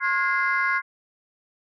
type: tone cluster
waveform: sine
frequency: 1073 / 1429 / 1649 / 2072 Hz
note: C6 / F6 / G#6 / C7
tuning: +43 / +39 / -13 / -17 cents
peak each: -25 dBFS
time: 0-0.82 s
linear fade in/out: 50 ms
effects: tanh soft clip ceiling -13 dBFS